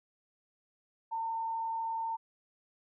sine tone with frequency modulation, 906 Hz, A#5, 50 cents flat, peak -32 dBFS, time 1.11-2.17 s, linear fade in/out 20 ms, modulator 36.1 Hz, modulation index 0.28, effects none

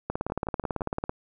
two click trains, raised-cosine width 1 ms, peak -22 / -14 dBFS, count 4 / 19, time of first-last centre 0.3-0.808 / 0.1-1.094 s, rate 5.9 / 18.1 Hz, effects none

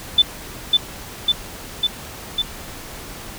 sine tone with echo, 3520 Hz, A7, in tune, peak -8 dBFS, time 0.18-0.22 s, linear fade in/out 5 ms, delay 550 ms, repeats 4, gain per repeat -2 dB, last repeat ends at 2.42 s, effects pink hiss -35 dBFS RMS until 3.38 s

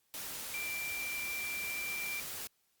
sine tone in noise, 2356 Hz, D7, 5 cents sharp, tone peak -37 dBFS, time 0.54-2.2 s, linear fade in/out 0 ms, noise white, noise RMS -42 dBFS, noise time 0.14-2.47 s, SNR +2 dB, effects white hiss -75 dBFS RMS until 2.8 s + Opus 48 kbps

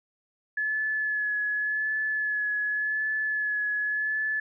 sine tone with vibrato, 1712 Hz, A6, 48 cents flat, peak -25 dBFS, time 0.57-4.4 s, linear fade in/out 5 ms, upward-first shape sine, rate 0.88 Hz, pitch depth 21 cents each way, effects none

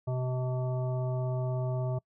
harmonic tone, 127.4 Hz, C3, 46 cents flat, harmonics 1 / 3 / 5 / 7 / 9, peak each -29 / -40 / -37 / -46 / -49 dBFS, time 0.07-1.99 s, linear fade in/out 10 ms, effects noise-tail reverb RT60 0.1 s tail -25 dB re dry

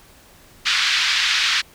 white band-pass noise, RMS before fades -19 dBFS, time 0.65-1.62 s, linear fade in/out 20 ms, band 1400 to 4500 Hz, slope 24 dB/octave, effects pink hiss -49 dBFS RMS until 1.74 s

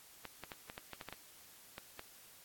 clicks, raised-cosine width 0.3 ms, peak -29 dBFS, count 11, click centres 0.253 / 0.437 / 0.518 / 0.699 / 0.779 / 0.933 / 1.012 / 1.087 / 1.126 / 1.781 / 1.994 s, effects white hiss -59 dBFS RMS until 2.44 s + AAC 64 kbps

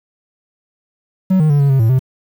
triangle tone with pitch steps, 188 / 154.9 / 144.1 / 140.4 / 134.6 / 111.9 / 130.2 Hz, F#3 / D#3 / D3 / C#3 / C3 / A2 / C3, +28 / -7 / -33 / +22 / +49 / +30 / -8 cents, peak -7 dBFS, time 1.3-1.993 s, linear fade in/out 10 ms, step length 99 ms, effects 7-bit

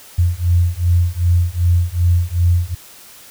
sine beating tone pair, 85.9 / 88.5 Hz, F2 / F2, -28 / +23 cents, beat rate 2.6 Hz, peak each -15 dBFS, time 0.18-2.75 s, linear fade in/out 10 ms, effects white hiss -41 dBFS RMS until 3.3 s

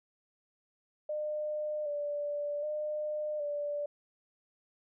sine tone with vibrato, 594 Hz, D5, 20 cents sharp, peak -32 dBFS, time 1.09-3.86 s, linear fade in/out 5 ms, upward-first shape square, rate 0.65 Hz, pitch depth 30 cents each way, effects none

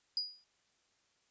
sine tone with exponential decay, 4901 Hz, D#8, 27 cents flat, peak -29 dBFS, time 0.17-0.44 s, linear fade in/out 1 ms, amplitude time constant 58 ms, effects white hiss -74 dBFS RMS until 1.3 s + resampled to 16000 Hz

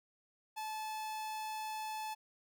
45% pulse tone, 867 Hz, A5, 26 cents flat, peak -39 dBFS, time 0.56-2.15 s, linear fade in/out 20 ms, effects none

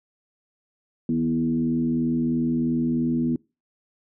sine tone with frequency modulation, 244.4 Hz, B3, 18 cents flat, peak -20 dBFS, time 1.09-3.36 s, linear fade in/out 2 ms, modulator 83 Hz, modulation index 0.81, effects noise-tail reverb RT60 0.3 s tail -25 dB re dry

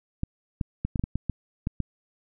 clicks, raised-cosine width 5 ms, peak -14 dBFS, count 10, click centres 0.234 / 0.612 / 0.85 / 0.958 / 0.995 / 1.039 / 1.156 / 1.297 / 1.671 / 1.803 s, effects none

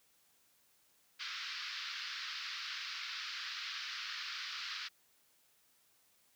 white band-pass noise, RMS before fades -43 dBFS, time 1.19-4.89 s, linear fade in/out 20 ms, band 1200 to 5100 Hz, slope 48 dB/octave, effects white hiss -71 dBFS RMS until 6.35 s + high-pass 60 Hz 12 dB/octave

